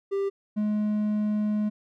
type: tone pair in turn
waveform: triangle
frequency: 394.9 / 210.9 Hz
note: G4 / G#3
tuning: +13 / +27 cents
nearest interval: major seventh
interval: 1086 cents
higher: first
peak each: -22 / -21 dBFS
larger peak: second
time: 0.11-0.3 / 0.56-1.7 s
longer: second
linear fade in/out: 20 ms
effects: none